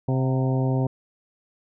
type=harmonic tone with a mistuned harmonic; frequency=131.2 Hz; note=C3; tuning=5 cents sharp; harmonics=1 / 2 / 3 / 4 / 5 / 6 / 7; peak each=-21 / -27 / -31 / -33 / -35 / -37 / -38 dBFS; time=0.08-0.87 s; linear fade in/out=5 ms; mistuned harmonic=6; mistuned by=-64 cents; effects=none